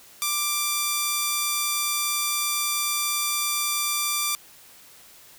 5% pulse tone, 1179 Hz, D6, 6 cents sharp, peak -11 dBFS, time 0.22-4.35 s, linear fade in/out 0 ms, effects white hiss -50 dBFS RMS until 5.38 s

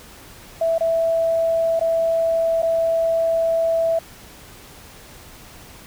sine tone with dropouts, 659.3 Hz, E5, in tune, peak -16 dBFS, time 0.61-3.99 s, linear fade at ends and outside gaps 5 ms, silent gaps 0.782-0.807 / 1.795-1.81 / 2.621-2.628 s, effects pink hiss -43 dBFS RMS until 5.86 s

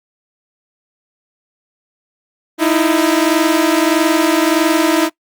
sawtooth tone pair together, 311.1 / 332.7 Hz, D#4 / E4, 0 / +16 cents, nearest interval minor second, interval 116 cents, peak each -10 dBFS, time 2.58-5.1 s, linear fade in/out 50 ms, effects noise-tail reverb RT60 0.1 s tail -22 dB re dry + Opus 24 kbps

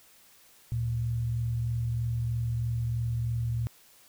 sine tone pair together, 73.42 / 116.55 Hz, D2 / A#2, 0 / 0 cents, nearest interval minor sixth, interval 800 cents, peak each -37 / -27 dBFS, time 0.72-3.67 s, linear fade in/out 0 ms, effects white hiss -58 dBFS RMS until 4.08 s

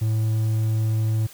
triangle tone, 110 Hz, A2, in tune, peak -17 dBFS, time 0.01-1.27 s, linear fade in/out 10 ms, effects white hiss -46 dBFS RMS until 1.33 s

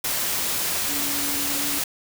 sine tone in noise, 284.4 Hz, C#4, 45 cents sharp, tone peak -33 dBFS, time 0.89-1.79 s, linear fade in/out 5 ms, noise white, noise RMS -25 dBFS, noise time 0.04-1.84 s, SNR -11 dB, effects none

